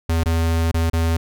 square tone with dropouts, 82.41 Hz, E2, in tune, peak -17 dBFS, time 0.09-1.17 s, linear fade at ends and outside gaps 5 ms, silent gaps 0.236-0.258 / 0.715-0.742 / 0.899-0.932 s, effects none

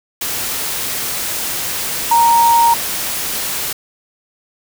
sine tone in noise, 932.3 Hz, A#5, in tune, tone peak -8 dBFS, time 2.11-2.74 s, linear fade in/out 5 ms, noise white, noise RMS -21 dBFS, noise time 0.21-3.73 s, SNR +10 dB, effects none

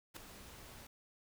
pink noise with ADSR envelope, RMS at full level -44 dBFS, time 0.14-0.87 s, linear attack 26 ms, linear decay 4 ms, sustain -10 dB, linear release 6 ms, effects none

